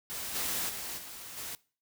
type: noise with level steps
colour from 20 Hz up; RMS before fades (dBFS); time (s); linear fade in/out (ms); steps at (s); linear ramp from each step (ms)
white; -38 / -33 / -39 / -45 / -40; 0.1-1.55; 0; 0.34 / 0.68 / 0.97 / 1.36; 20
effects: noise-tail reverb RT60 0.4 s tail -22 dB re dry